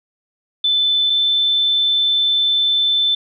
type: tone pair in turn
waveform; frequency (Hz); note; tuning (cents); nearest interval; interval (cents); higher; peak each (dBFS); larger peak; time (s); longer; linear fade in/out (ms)
sine; 3517 / 3530; A7 / A7; -1 / +5; unison; 6; second; -13; neither; 0.64-1.1 / 1.1-3.15; second; 5
effects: none